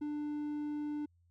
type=tone; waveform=triangle; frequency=296.6 Hz; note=D4; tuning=17 cents sharp; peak=-33 dBFS; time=0.01-1.06 s; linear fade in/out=10 ms; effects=added 86 Hz sine -66 dBFS peak until 1.3 s